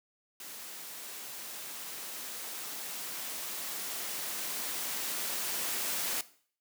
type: noise with level ramp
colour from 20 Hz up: white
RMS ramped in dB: -45 to -33 dBFS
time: 0.4-6.21 s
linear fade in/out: 2 ms
effects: noise-tail reverb RT60 0.5 s tail -17 dB re dry + high-pass 200 Hz 12 dB/octave